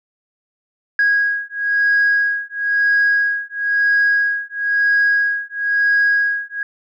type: beating tone pair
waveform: sine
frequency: 1647 / 1648 Hz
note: G#6 / G#6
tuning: -15 / -14 cents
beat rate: 1 Hz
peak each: -16 dBFS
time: 0.99-6.63 s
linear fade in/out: 2 ms
effects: tanh soft clip ceiling -8 dBFS

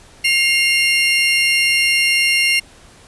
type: tone pair together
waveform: 35% pulse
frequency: 2135 / 2778 Hz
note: C7 / F7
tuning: +34 / -10 cents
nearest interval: perfect fourth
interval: 456 cents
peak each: -14 dBFS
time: 0.24-2.6 s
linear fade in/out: 10 ms
effects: pink hiss -45 dBFS RMS until 3.07 s + resampled to 24000 Hz

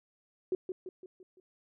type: tone with echo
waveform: sine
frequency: 370 Hz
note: F#4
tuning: in tune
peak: -27 dBFS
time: 0.52-0.55 s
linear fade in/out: 2 ms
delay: 170 ms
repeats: 5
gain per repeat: -6 dB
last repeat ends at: 1.4 s
effects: none

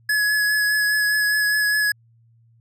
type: tone with vibrato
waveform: square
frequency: 1692 Hz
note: G#6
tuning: 32 cents sharp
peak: -18 dBFS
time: 0.09-1.92 s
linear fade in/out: 5 ms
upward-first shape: sine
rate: 4.9 Hz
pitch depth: 17 cents each way
effects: added 115 Hz sine -53 dBFS peak until 2.6 s

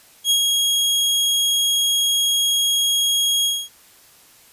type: tone with ADSR envelope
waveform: sawtooth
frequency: 3288 Hz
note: G#7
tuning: 18 cents flat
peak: -10 dBFS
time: 0.24-3.69 s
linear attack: 65 ms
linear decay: 84 ms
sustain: -3 dB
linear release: 240 ms
effects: white hiss -50 dBFS RMS until 4.52 s + resampled to 32000 Hz

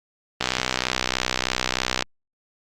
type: click train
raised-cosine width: 0.2 ms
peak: -3 dBFS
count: 103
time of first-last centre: 0.41-2.024 s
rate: 63.2 Hz
effects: Opus 24 kbps

